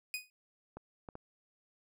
sawtooth tone with exponential decay, 2489 Hz, D#7, in tune, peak -29 dBFS, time 0.14-0.3 s, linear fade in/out 1 ms, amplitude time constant 34 ms
clicks, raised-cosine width 1 ms, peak -31 dBFS, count 3, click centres 0.77 / 1.088 / 1.154 s
effects none

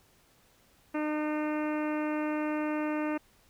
harmonic tone, 303.5 Hz, D#4, 43 cents flat, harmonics 1 / 2 / 3 / 4 / 5 / 6 / 7 / 8 / 9, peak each -30 / -36 / -40 / -42 / -44 / -46 / -47 / -48 / -49 dBFS, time 0.94-3.18 s, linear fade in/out 10 ms, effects pink hiss -64 dBFS RMS until 3.49 s

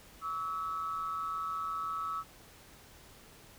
sine tone pair together, 1135 / 1300.6 Hz, C#6 / E6, +41 / -24 cents, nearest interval major second, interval 235 cents, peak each -39 / -34 dBFS, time 0.21-2.24 s, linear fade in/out 50 ms, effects tanh soft clip ceiling -26 dBFS + pink hiss -56 dBFS RMS until 3.58 s

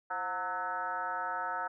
sine tone with frequency modulation, 1108.7 Hz, C#6, in tune, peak -32 dBFS, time 0.1-1.68 s, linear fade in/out 10 ms, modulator 194 Hz, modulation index 2.3, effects none

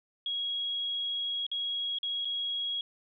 sine tone with dropouts, 3309 Hz, G#7, 7 cents flat, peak -30 dBFS, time 0.26-2.81 s, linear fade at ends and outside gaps 2 ms, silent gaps 1.466-1.515 / 1.986-2.03 / 2.248-2.253 s, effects none

